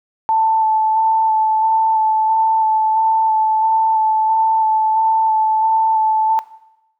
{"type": "tone with vibrato", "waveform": "sine", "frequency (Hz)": 880, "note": "A5", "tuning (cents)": 0, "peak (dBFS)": -12, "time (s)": [0.29, 6.39], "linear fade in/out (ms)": 0, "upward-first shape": "square", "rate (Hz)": 1.5, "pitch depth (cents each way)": 12, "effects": ["noise-tail reverb RT60 0.9 s tail -17 dB re dry"]}